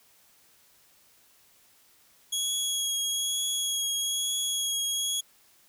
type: tone with vibrato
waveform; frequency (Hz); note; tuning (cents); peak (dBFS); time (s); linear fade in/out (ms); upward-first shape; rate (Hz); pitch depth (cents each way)
20% pulse; 3322; G#7; 0; -21; 2.32-5.21; 10; triangle; 1.1; 16
effects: white hiss -61 dBFS RMS until 5.68 s